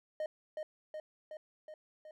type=tone with echo; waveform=triangle; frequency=617 Hz; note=D#5; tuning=15 cents flat; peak=-32 dBFS; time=0.2-0.26 s; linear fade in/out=2 ms; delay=370 ms; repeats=5; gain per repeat=-3 dB; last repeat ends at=2.11 s; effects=none